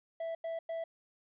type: tone bursts at uneven times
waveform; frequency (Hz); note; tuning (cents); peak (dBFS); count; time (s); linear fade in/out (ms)
triangle; 659.3; E5; 0; -33; 3; 0.2-0.35 / 0.44-0.59 / 0.69-0.84; 5
effects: resampled to 8000 Hz + 12-bit